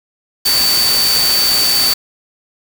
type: tone in noise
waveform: sine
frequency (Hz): 4559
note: C#8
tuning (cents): +48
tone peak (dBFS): -12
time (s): 0.45-1.94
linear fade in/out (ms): 10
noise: white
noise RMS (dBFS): -17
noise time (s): 0.45-1.94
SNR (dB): +2
effects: none